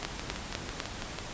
two click trains, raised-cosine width 0.2 ms, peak -13 / -18 dBFS, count 4 / 8, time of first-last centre 0.05-0.802 / 0.03-1.187 s, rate 3.99 / 6.05 Hz, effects pink hiss -40 dBFS RMS until 1.33 s + resampled to 16000 Hz

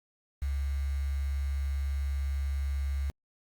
sine tone with quantisation, 69.3 Hz, C#2, in tune, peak -28 dBFS, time 0.42-3.1 s, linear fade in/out 0 ms, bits 8, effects Opus 48 kbps

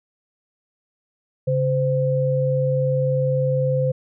sine tone pair together, 138.6 / 515.2 Hz, C#3 / C5, 0 / -27 cents, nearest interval octave + major seventh, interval 2273 cents, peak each -20 dBFS, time 1.47-3.92 s, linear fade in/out 10 ms, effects none

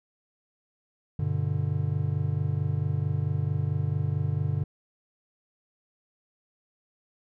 triangle chord, G major, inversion none, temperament just, 98 / 122.5 / 147 Hz, G2 / B2 / D3, 0 / -14 / +2 cents, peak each -27 / -29 / -26 dBFS, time 1.19-4.64 s, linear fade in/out 5 ms, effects none

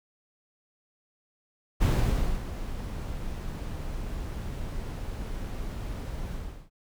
brown noise with ADSR envelope, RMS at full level -21 dBFS, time 1.8-6.7 s, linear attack 23 ms, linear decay 600 ms, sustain -13 dB, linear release 370 ms, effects none

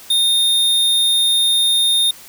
square tone, 3660 Hz, A#7, 32 cents flat, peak -13 dBFS, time 0.1-2.11 s, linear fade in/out 5 ms, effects white hiss -40 dBFS RMS until 2.28 s

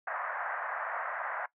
white band-pass noise, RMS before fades -36 dBFS, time 0.07-1.46 s, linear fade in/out 5 ms, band 600 to 1800 Hz, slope 48 dB/octave, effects noise-tail reverb RT60 0.1 s tail -18 dB re dry

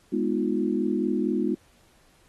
sine chord, F half-diminished seventh, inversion first, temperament equal with one note detuned, 207.7 / 246.9 / 311.1 / 355.5 Hz, Ab3 / Cb4 / Eb4 / F4, 0 / 0 / 0 / +31 cents, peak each -28 dBFS, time 0.12-1.55 s, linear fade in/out 10 ms, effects pink hiss -61 dBFS RMS until 2.28 s + AAC 32 kbps

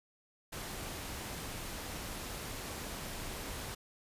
pink noise, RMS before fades -42 dBFS, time 0.52-3.75 s, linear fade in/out 10 ms, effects resampled to 32000 Hz

